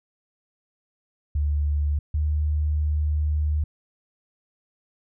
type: tone pair in turn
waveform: sine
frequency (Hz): 73.42 / 75.44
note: D2 / D2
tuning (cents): 0 / +47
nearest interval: unison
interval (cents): 47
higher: second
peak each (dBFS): -20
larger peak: neither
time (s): 1.35-1.99 / 2.14-3.64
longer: second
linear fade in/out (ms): 5
effects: none